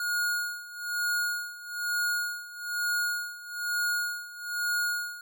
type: tone with tremolo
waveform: square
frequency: 1437 Hz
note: F6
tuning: 49 cents sharp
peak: -26 dBFS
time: 0-5.21 s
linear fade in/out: 2 ms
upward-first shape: sine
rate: 1.1 Hz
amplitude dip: 85%
effects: none